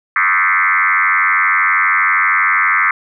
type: tone with frequency modulation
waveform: sine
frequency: 1661.2 Hz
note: G#6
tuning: in tune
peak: -10 dBFS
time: 0.16-2.91 s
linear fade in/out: 2 ms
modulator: 92.6 Hz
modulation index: 5.7
effects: none